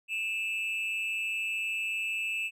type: tone with amplitude modulation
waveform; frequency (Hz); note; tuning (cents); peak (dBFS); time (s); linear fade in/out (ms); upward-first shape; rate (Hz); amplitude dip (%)
triangle; 2637; E7; 0; -25; 0.08-2.51; 50; sine; 207; 70
effects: none